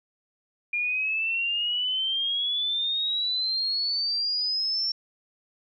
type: exponential sweep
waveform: sine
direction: up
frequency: 2404 to 5450 Hz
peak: -24 dBFS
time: 0.73-4.92 s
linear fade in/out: 5 ms
effects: none